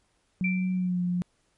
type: tone with pitch glide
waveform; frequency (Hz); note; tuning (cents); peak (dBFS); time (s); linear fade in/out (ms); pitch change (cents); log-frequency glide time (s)
sine; 184.6 to 177.8; F#3 to F3; -4 to +31; -24; 0.41-1.22; 0; -65; 0.73-1.02
type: tone with exponential decay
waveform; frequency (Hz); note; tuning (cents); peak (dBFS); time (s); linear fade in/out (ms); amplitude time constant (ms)
sine; 2347; D7; -2; -25; 0.44-0.89; 5; 96
effects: pink hiss -70 dBFS RMS until 1.57 s + MP3 48 kbps